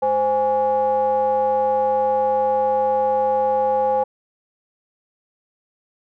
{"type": "ring-modulated tone", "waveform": "triangle", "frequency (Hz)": 153.7, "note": "D#3", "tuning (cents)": -21, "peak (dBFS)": -11, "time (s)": [0.02, 4.04], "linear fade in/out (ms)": 10, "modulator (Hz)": 675, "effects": []}